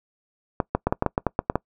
clicks, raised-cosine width 1 ms, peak -6 dBFS, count 11, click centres 0.602 / 0.75 / 0.87 / 0.925 / 1.024 / 1.063 / 1.179 / 1.267 / 1.391 / 1.499 / 1.556 s, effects noise-tail reverb RT60 0.1 s tail -24 dB re dry

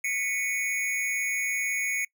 square tone with amplitude modulation, 2217 Hz, C#7, in tune, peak -23 dBFS, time 0.04-2.05 s, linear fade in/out 5 ms, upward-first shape sine, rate 218 Hz, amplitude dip 85%, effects noise-tail reverb RT60 0.1 s tail -24 dB re dry

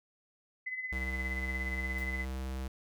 sine tone with tremolo, 2024 Hz, B6, 42 cents sharp, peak -33 dBFS, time 0.66-2.25 s, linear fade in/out 10 ms, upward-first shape sine, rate 17 Hz, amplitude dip 60%
square tone, 65.41 Hz, C2, in tune, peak -36 dBFS, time 0.92-2.68 s, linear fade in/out 5 ms
white noise with exponential decay, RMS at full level -50 dBFS, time 1.98-2.17 s, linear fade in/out 2 ms, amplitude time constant 40 ms
effects none

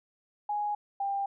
sine tone pair in turn, 830.6 / 794.6 Hz, G#5 / G5, 0 / +23 cents, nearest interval minor second, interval 77 cents, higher first, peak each -28 dBFS, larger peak neither, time 0.49-0.75 / 1-1.26 s, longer neither, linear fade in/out 5 ms, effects none

